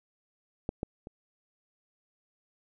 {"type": "clicks", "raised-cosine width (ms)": 2, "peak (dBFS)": [-17, -18, -29], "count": 3, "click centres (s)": [0.691, 0.831, 1.071], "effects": []}